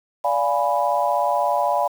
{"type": "chord", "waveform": "sine", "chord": "D diminished seventh", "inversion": "none", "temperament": "equal with one note detuned", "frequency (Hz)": [582.3, 698.5, 830.6, 987.8], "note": ["D5", "F5", "Ab5", "Cb6"], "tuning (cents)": [-15, 0, 0, 0], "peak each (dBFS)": -23, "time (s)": [0.24, 1.88], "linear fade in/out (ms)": 10, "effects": ["7-bit"]}